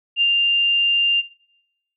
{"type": "tone with ADSR envelope", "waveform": "sine", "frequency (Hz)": 2794, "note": "F7", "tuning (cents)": 0, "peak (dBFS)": -13, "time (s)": [0.16, 1.22], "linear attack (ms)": 53, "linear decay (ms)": 49, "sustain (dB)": -2, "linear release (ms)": 26, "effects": ["noise-tail reverb RT60 0.8 s tail -19 dB re dry"]}